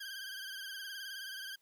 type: tone with vibrato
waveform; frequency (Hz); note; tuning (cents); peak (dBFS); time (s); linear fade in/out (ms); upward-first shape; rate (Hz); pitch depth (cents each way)
20% pulse; 1583; G6; +17; -37; 0-1.56; 10; sine; 19; 65
effects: white hiss -75 dBFS RMS until 1.61 s